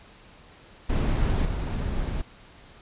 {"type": "noise with level steps", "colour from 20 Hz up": "brown", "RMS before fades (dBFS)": [-23, -28], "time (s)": [0.89, 2.22], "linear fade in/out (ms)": 10, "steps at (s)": 1.45, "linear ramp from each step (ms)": 2, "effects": ["pink hiss -51 dBFS RMS until 2.81 s", "resampled to 8000 Hz"]}